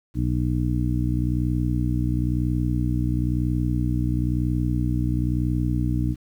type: harmonic tone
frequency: 61 Hz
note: B1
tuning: 21 cents flat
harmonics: 1 / 2 / 3 / 4 / 5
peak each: -25 / -24 / -30 / -30 / -28 dBFS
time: 0.14-6.16 s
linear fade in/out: 50 ms
effects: 9-bit